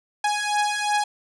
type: beating tone pair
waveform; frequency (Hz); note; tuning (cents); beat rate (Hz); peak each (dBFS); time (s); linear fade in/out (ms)
sawtooth; 830.6 / 833.4; G#5 / G#5; 0 / +6; 2.8; -21 / -20; 0.24-1.04; 5
effects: resampled to 24000 Hz + 9-bit